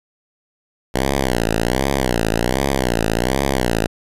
5% pulse tone with vibrato, 61.6 Hz, B1, 4 cents flat, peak -5 dBFS, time 0.94-3.87 s, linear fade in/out 10 ms, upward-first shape sine, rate 1.3 Hz, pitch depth 200 cents each way, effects resampled to 32000 Hz

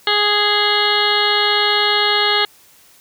harmonic tone with a mistuned harmonic, 415.3 Hz, G#4, in tune, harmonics 1 / 2 / 3 / 4 / 5 / 7 / 8 / 9 / 10, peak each -22 / -22 / -22 / -22 / -22 / -22 / -22 / -22 / -22 dBFS, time 0.07-2.45 s, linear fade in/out 2 ms, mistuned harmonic 10, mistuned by +25 cents, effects white hiss -49 dBFS RMS until 3 s

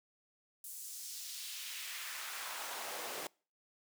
pink noise with high-pass filter sweep, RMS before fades -44 dBFS, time 0.64-3.27 s, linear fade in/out 2 ms, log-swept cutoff 9500 to 400 Hz, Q 1.2, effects noise-tail reverb RT60 0.4 s tail -26 dB re dry

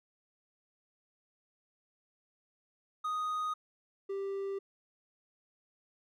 triangle tone pair in turn, 1244.5 / 393 Hz, D#6 / G4, 0 / +4 cents, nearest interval octave + minor sixth, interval 1996 cents, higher first, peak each -30 / -32 dBFS, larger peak first, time 3.04-3.54 / 4.09-4.59 s, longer neither, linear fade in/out 10 ms, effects none

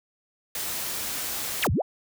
white noise, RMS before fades -31 dBFS, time 0.55-1.67 s, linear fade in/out 2 ms
sine exponential two-way sweep, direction down then up, 4884 to 69.3 to 892 Hz, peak -21 dBFS, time 1.62-1.82 s, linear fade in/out 10 ms, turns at 1.71 s
effects none

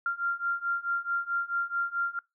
sine beating tone pair, 1386 / 1390.6 Hz, F6 / F6, -14 / -8 cents, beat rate 4.6 Hz, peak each -31 / -30 dBFS, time 0.06-2.19 s, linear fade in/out 2 ms, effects noise-tail reverb RT60 0.2 s tail -24 dB re dry

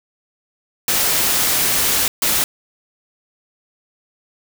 white noise bursts at uneven times, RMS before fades -17 dBFS, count 2, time 0.88-2.08 / 2.22-2.44 s, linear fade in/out 2 ms, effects none

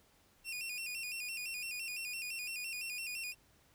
sawtooth tone with vibrato, 2583 Hz, E7, 36 cents flat, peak -36 dBFS, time 0.44-3.35 s, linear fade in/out 50 ms, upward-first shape square, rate 5.9 Hz, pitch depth 85 cents each way, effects pink hiss -68 dBFS RMS until 3.74 s

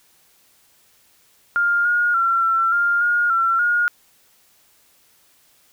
sine tone with pitch steps, 1404 / 1431 / 1361 / 1348 / 1401 / 1426 / 1354 / 1431 Hz, F6 / F6 / F6 / E6 / F6 / F6 / E6 / F6, +9 / +42 / -45 / +38 / +5 / +36 / +46 / +42 cents, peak -15 dBFS, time 1.56-3.88 s, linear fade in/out 0 ms, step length 290 ms, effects white hiss -57 dBFS RMS until 5.72 s

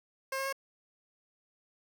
15% pulse tone with pitch steps, 534 / 539 / 544 Hz, C5 / C#5 / C#5, +35 / -49 / -33 cents, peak -26 dBFS, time 0.32-0.527 s, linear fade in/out 5 ms, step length 69 ms, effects none

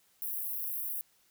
white high-pass noise, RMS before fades -36 dBFS, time 0.22-1.01 s, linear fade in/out 0 ms, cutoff 11000 Hz, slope 48 dB/octave, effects white hiss -68 dBFS RMS until 1.3 s

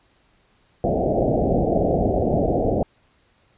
white low-pass noise, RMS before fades -20 dBFS, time 0.84-2.83 s, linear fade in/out 2 ms, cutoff 740 Hz, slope 96 dB/octave, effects pink hiss -61 dBFS RMS until 3.57 s + resampled to 8000 Hz

